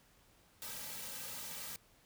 white noise with comb filter, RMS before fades -45 dBFS, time 0.62-1.76 s, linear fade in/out 0 ms, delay 2.8 ms, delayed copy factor -0.85, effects pink hiss -67 dBFS RMS until 2.05 s

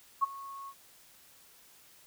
sine tone with ADSR envelope, 1100 Hz, C#6, 14 cents flat, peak -21 dBFS, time 0.21-0.74 s, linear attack 24 ms, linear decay 18 ms, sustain -20 dB, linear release 58 ms, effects white hiss -59 dBFS RMS until 2.06 s

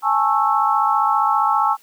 sine chord, A major seventh, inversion third, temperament just, 825 / 880 / 1100 / 1320 Hz, G#5 / A5 / C#6 / E6, -12 / 0 / -14 / +2 cents, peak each -20 dBFS, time 0.02-1.77 s, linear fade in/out 50 ms, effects white hiss -53 dBFS RMS until 1.82 s + high-pass 200 Hz 12 dB/octave

